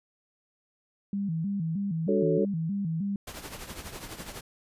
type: tone with vibrato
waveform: sine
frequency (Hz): 180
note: F#3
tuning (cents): -47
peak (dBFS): -27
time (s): 1.13-3.16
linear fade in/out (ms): 2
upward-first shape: square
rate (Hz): 3.2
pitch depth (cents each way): 180
type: chord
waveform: sine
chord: D major seventh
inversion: none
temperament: equal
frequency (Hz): 293.7 / 370 / 440 / 554.4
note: D4 / F#4 / A4 / C#5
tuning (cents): 0 / 0 / 0 / 0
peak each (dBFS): -31 / -28 / -26 / -31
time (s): 2.08-2.45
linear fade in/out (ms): 5
type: noise with tremolo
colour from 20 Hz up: pink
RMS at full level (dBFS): -38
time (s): 3.27-4.41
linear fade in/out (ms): 5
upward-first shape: triangle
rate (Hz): 12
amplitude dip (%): 70
effects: resampled to 32000 Hz